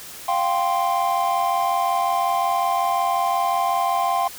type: chord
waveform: triangle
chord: F suspended second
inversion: none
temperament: equal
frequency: 698.5 / 784 / 1046.5 Hz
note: F5 / G5 / C6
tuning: 0 / 0 / 0 cents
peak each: -21 dBFS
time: 0.28-4.28 s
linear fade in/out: 5 ms
effects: white hiss -38 dBFS RMS until 4.38 s